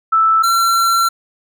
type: tone pair in turn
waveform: sine / square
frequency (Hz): 1318.5 / 1357.9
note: E6 / F6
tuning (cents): 0 / -49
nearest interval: minor second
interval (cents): 51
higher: second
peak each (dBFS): -9 / -12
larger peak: first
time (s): 0.12-0.43 / 0.43-1.09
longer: second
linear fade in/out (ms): 10
effects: none